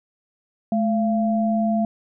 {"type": "tone pair together", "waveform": "sine", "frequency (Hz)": [215.3, 684], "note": ["A3", "F5"], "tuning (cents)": [-37, -36], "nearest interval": "octave + minor sixth", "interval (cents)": 2001, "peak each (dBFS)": [-19, -23], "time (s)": [0.72, 1.85], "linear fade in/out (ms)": 2, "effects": []}